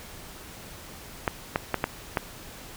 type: clicks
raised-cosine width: 0.5 ms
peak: -8 dBFS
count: 5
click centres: 1.278 / 1.559 / 1.743 / 1.841 / 2.172 s
effects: pink hiss -44 dBFS RMS until 2.76 s